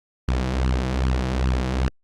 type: tone with flanger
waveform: sawtooth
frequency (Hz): 64.1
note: C2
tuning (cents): -35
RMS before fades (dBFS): -22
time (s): 0.28-1.88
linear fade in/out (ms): 0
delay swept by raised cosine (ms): 0.66 to 6.16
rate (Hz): 2.5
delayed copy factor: +0.7
effects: low-pass 6000 Hz 12 dB/octave + Opus 48 kbps